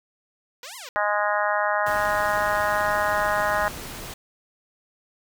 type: exponential two-way sweep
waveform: 5% pulse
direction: up then down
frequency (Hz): 460.4 to 1095 to 460.4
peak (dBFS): -25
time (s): 0.63-0.89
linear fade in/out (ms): 2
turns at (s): 0.76
type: harmonic tone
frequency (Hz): 207.4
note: G#3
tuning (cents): -2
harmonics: 3 / 4 / 5 / 6 / 7 / 8 / 9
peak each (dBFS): -26 / -27 / -28 / -29 / -29 / -30 / -31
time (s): 0.96-3.68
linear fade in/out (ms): 0
type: noise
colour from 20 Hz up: pink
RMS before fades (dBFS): -36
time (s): 1.86-4.14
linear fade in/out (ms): 5
effects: none